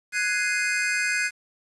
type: chord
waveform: square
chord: Ab dominant seventh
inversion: third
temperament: equal with one note detuned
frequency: 1480 / 1661.2 / 2086 / 2489 Hz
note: Gb6 / Ab6 / C7 / Eb7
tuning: 0 / 0 / -6 / 0 cents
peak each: -29 dBFS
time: 0.12-1.31 s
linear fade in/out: 50 ms
effects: resampled to 24000 Hz + 8-bit